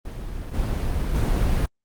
brown noise with level steps, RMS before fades -32 / -24 / -20 dBFS, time 0.05-1.66 s, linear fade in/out 5 ms, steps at 0.53 / 1.14 s, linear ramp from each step 20 ms, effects Opus 24 kbps

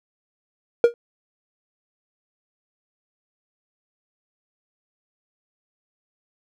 triangle tone with exponential decay, 472.4 Hz, A#4, 23 cents sharp, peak -4 dBFS, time 0.84-0.94 s, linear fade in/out 1 ms, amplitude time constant 21 ms, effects none

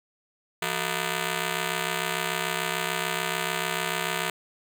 5% pulse ring-modulated tone, 272.8 Hz, C#4, 28 cents flat, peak -12 dBFS, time 0.62-4.3 s, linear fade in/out 2 ms, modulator 103 Hz, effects none

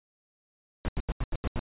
brown noise bursts, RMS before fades -28 dBFS, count 7, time 0.85-1.592 s, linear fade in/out 0 ms, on 34 ms, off 84 ms, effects resampled to 8000 Hz

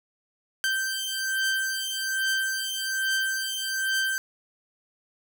sawtooth beating tone pair, 1559 / 1560.2 Hz, G6 / G6, -10 / -9 cents, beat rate 1.2 Hz, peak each -25 dBFS, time 0.64-4.18 s, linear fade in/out 0 ms, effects none

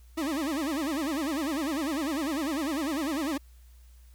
40% pulse tone with vibrato, 297.1 Hz, D4, 20 cents sharp, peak -27 dBFS, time 0.17-3.38 s, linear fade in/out 10 ms, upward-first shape sine, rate 10 Hz, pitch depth 200 cents each way, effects added 60 Hz sine -50 dBFS peak until 4.14 s + white hiss -65 dBFS RMS until 4.14 s

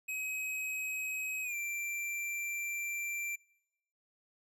square tone with pitch glide, 2539 to 2355 Hz, D#7 to D7, +34 to +4 cents, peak -36 dBFS, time 0.08-3.36 s, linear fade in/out 10 ms, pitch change -130 cents, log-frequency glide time 1.43-1.55 s, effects noise-tail reverb RT60 0.9 s tail -25 dB re dry

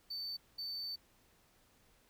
triangle tone bursts at uneven times, 4543 Hz, C#8, 42 cents sharp, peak -38 dBFS, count 2, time 0.1-0.37 / 0.58-0.96 s, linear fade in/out 10 ms, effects pink hiss -69 dBFS RMS until 2.09 s

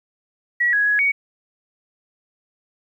sine tone with pitch steps, 1926 / 1666 / 1676 / 2242 Hz, B6 / G#6 / G#6 / C#7, -44 / +5 / +15 / +19 cents, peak -15 dBFS, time 0.6-1.12 s, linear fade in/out 10 ms, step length 130 ms, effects 9-bit

